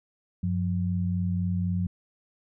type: tone pair together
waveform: sine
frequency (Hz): 94.56 / 178.5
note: F#2 / F3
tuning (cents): +38 / +38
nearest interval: major seventh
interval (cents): 1100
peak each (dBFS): -27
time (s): 0.43-1.87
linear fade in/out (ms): 5
effects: none